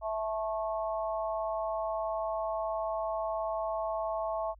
harmonic tone, 218.5 Hz, A3, 12 cents flat, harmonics 3 / 4 / 5, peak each -32 / -37 / -38 dBFS, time 0.01-4.55 s, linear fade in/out 50 ms, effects added 50 Hz sine -53 dBFS peak until 4.59 s

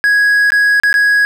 triangle tone with dropouts, 1661.2 Hz, G#6, in tune, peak -6 dBFS, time 0.04-1.25 s, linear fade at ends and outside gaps 0 ms, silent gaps 0.504-0.52 / 0.8-0.835 / 0.928-0.941 s, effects none

